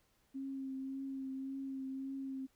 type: tone with vibrato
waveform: sine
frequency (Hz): 268.1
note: C4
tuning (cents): +42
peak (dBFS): -39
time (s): 0.34-2.47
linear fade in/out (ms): 20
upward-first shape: triangle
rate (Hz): 1.8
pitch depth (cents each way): 23
effects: pink hiss -74 dBFS RMS until 2.55 s